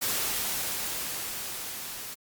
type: noise with level ramp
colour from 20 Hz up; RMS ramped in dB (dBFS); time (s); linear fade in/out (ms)
white; -28 to -39; 0.01-2.15; 20
effects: Opus 48 kbps